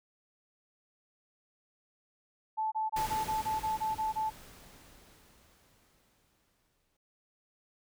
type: tone bursts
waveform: sine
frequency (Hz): 873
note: A5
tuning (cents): -14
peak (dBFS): -29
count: 10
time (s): 2.57-4.304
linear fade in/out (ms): 20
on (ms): 150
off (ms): 26
type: noise with exponential decay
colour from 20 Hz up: pink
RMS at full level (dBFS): -38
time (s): 2.96-6.97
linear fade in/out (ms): 5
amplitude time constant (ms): 870
effects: none